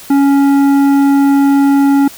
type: tone with tanh clipping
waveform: triangle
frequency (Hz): 278.7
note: C#4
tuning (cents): +9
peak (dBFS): -8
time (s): 0.1-2.08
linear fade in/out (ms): 5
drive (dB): 15
effects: white hiss -34 dBFS RMS until 2.17 s